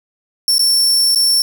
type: tone with dropouts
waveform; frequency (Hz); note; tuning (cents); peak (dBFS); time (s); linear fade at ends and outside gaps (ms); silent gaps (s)
sawtooth; 5430; F8; -50; -8; 0.48-1.42; 1; 0.582-0.593 / 1.149-1.158
effects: none